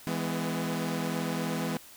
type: chord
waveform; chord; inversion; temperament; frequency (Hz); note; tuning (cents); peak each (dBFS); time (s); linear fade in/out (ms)
sawtooth; E major; none; equal with one note detuned; 164.81 / 207.7 / 251.5; E3 / G#3 / B3; 0 / 0 / +32; -29 / -31 / -30; 0.07-1.77; 0
effects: white hiss -51 dBFS RMS until 1.96 s